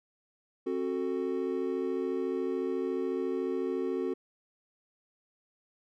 triangle chord, F# diminished, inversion second, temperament just, 266.4 / 370 / 444 Hz, C4 / F#4 / A4, +31 / 0 / +16 cents, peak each -33 / -30 / -33 dBFS, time 0.66-4.14 s, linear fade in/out 10 ms, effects none

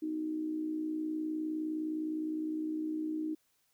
sine tone with amplitude modulation, 311.1 Hz, D#4, in tune, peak -30 dBFS, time 0.02-3.35 s, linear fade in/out 10 ms, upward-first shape sine, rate 59.6 Hz, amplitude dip 55%, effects white hiss -74 dBFS RMS until 3.73 s

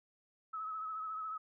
sine tone with vibrato, 1287 Hz, E6, 42 cents flat, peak -38 dBFS, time 0.53-1.38 s, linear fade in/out 10 ms, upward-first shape sine, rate 14 Hz, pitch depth 36 cents each way, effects none

